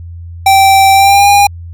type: tone with pitch glide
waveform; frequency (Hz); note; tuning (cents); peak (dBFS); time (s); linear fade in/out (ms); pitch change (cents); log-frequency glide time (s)
square; 779 to 809.7; G5 to G#5; -11 to -44; -4; 0.46-1.47; 5; +67; 0.93-1.28
effects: added 85 Hz sine -24 dBFS peak until 1.73 s